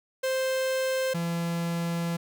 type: tone pair in turn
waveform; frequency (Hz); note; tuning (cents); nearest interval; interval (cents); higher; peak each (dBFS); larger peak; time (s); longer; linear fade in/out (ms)
45% pulse; 523.3 / 169.37; C5 / E3; 0 / +47; octave + minor sixth; 1953; first; -25 / -27; first; 0.23-1.14 / 1.14-2.17; second; 10
effects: none